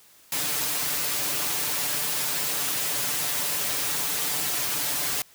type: noise with comb filter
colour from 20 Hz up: white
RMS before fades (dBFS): -27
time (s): 0.32-5.22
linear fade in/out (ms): 2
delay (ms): 6.8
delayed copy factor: +0.85
effects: white hiss -55 dBFS RMS until 5.34 s + high-pass 60 Hz 12 dB/octave